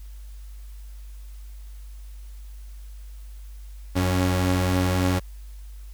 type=tone pair together; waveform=sawtooth; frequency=91.2 / 277.2 Hz; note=F#2 / C#4; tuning=-24 / 0 cents; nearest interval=octave + perfect fifth; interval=1924 cents; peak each=-17 / -22 dBFS; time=3.95-5.2 s; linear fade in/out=20 ms; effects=added 50 Hz sine -37 dBFS peak until 5.93 s + white hiss -57 dBFS RMS until 5.93 s